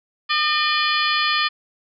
harmonic tone with a mistuned harmonic, 606 Hz, D#5, 46 cents flat, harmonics 2 / 3 / 4 / 5 / 6 / 7 / 8, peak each -22 / -24 / -25 / -26 / -27 / -27 / -28 dBFS, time 0.29-1.49 s, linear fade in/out 20 ms, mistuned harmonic 6, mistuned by -100 cents, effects none

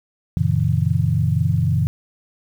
sine chord, F# dominant seventh, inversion none, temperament equal with one note detuned, 92.5 / 116.54 / 138.59 / 162.36 Hz, F#2 / A#2 / C#3 / E3, 0 / 0 / 0 / -26 cents, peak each -21 dBFS, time 0.37-1.87 s, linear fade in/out 0 ms, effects 8-bit

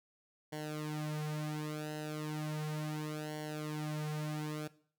sawtooth tone with flanger, 152.5 Hz, D#3, 34 cents flat, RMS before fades -39 dBFS, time 0.52-4.68 s, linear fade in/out 10 ms, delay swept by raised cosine 0.79 to 5.69 ms, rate 0.35 Hz, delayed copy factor -0.95, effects noise-tail reverb RT60 0.5 s tail -18 dB re dry

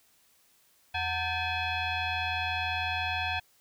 sine tone with frequency modulation, 905 Hz, A5, 48 cents sharp, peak -28 dBFS, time 0.94-3.4 s, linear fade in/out 10 ms, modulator 822 Hz, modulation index 3.1, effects white hiss -65 dBFS RMS until 3.6 s

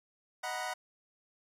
25% pulse chord, B major seventh, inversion first, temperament equal with one note detuned, 622.3 / 740 / 941 / 987.8 Hz, D#5 / F#5 / A#5 / B5, 0 / 0 / +16 / 0 cents, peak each -39 / -34 / -40 / -38 dBFS, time 0.43-0.74 s, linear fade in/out 10 ms, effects low-pass 12000 Hz 12 dB/octave + 11-bit

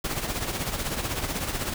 pink noise with tremolo, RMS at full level -27 dBFS, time 0.04-1.74 s, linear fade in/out 5 ms, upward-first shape triangle, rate 16 Hz, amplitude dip 65%, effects none

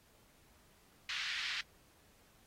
pink band-pass noise, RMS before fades -40 dBFS, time 1.09-1.61 s, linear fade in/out 2 ms, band 1700 to 4500 Hz, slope 24 dB/octave, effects pink hiss -67 dBFS RMS until 2.46 s + AAC 48 kbps

